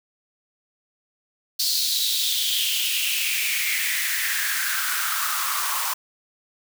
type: noise with high-pass filter sweep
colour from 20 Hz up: white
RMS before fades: -24 dBFS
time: 1.59-5.94 s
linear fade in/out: 10 ms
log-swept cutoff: 4500 to 1000 Hz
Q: 5.2
effects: none